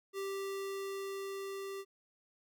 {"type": "tone with level ramp", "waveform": "square", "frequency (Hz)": 391.7, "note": "G4", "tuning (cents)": -1, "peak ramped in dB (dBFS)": [-37, -41], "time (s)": [0.13, 1.85], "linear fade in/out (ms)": 50, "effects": []}